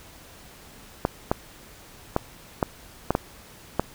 clicks, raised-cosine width 1 ms, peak -6 dBFS, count 7, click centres 1.051 / 1.315 / 2.164 / 2.628 / 3.106 / 3.151 / 3.796 s, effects pink hiss -48 dBFS RMS until 3.94 s

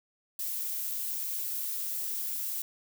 violet noise, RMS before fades -34 dBFS, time 0.39-2.62 s, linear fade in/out 2 ms, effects none

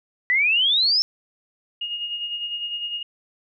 sine exponential sweep, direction up, 1937 to 5400 Hz, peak -16 dBFS, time 0.3-1.02 s, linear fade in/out 0 ms
sine tone with tremolo, 2856 Hz, F7, 38 cents sharp, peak -24 dBFS, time 1.81-3.03 s, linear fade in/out 5 ms, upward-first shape sine, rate 9.9 Hz, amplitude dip 50%
effects none

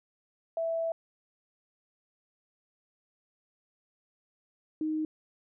sine tone pair in turn, 659.3 / 311.1 Hz, E5 / D#4, 0 / 0 cents, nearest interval octave + minor second, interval 1300 cents, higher first, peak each -28 dBFS, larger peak neither, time 0.57-0.92 / 4.81-5.05 s, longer first, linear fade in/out 2 ms, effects none

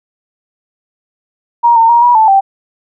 sine tone with pitch steps, 944 / 910 / 943 / 967 / 878 / 781 Hz, A#5 / A#5 / A#5 / B5 / A5 / G5, +22 / -42 / +20 / -37 / -4 / -7 cents, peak -4 dBFS, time 1.63-2.41 s, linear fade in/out 20 ms, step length 130 ms, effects none

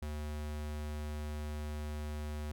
square tone, 75 Hz, D2, 37 cents sharp, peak -38 dBFS, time 0.02-2.52 s, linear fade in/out 5 ms, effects none

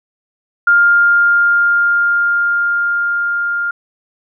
sine tone with level ramp, 1404 Hz, F6, 9 cents sharp, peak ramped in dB -6 to -15 dBFS, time 0.67-3.71 s, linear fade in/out 5 ms, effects none

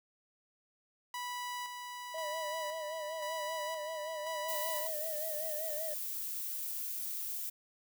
sawtooth tone with tremolo, 983 Hz, B5, 8 cents flat, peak -34 dBFS, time 1.14-4.87 s, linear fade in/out 2 ms, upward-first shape square, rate 0.96 Hz, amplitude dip 40%
triangle tone with vibrato, 622.3 Hz, D#5, in tune, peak -37 dBFS, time 2.14-5.94 s, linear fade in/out 5 ms, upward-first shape sine, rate 5.2 Hz, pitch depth 77 cents each way
violet noise, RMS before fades -39 dBFS, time 4.48-7.5 s, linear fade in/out 10 ms
effects none

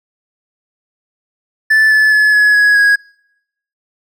triangle tone with pitch steps, 1752 / 1731.9 / 1712 / 1692.3 / 1672.9 / 1653.7 Hz, A6 / A6 / A6 / G#6 / G#6 / G#6, -8 / -28 / -48 / +32 / +12 / -8 cents, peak -5 dBFS, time 1.7-2.96 s, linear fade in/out 10 ms, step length 210 ms, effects noise-tail reverb RT60 0.8 s tail -26 dB re dry

